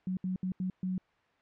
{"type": "tone bursts at uneven times", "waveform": "sine", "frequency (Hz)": 185.2, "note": "F#3", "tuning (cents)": 2, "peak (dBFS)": -30, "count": 5, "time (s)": [[0.07, 0.17], [0.24, 0.36], [0.43, 0.52], [0.6, 0.7], [0.83, 0.98]], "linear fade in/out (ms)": 2, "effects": ["white hiss -68 dBFS RMS until 1.41 s", "low-pass 2000 Hz 12 dB/octave"]}